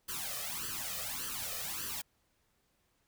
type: noise with flanger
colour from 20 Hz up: white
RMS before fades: -39 dBFS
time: 0.08-2.02 s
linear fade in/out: 10 ms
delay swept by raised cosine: 0.65 to 1.65 ms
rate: 1.7 Hz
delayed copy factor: +1
effects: pink hiss -75 dBFS RMS until 3.07 s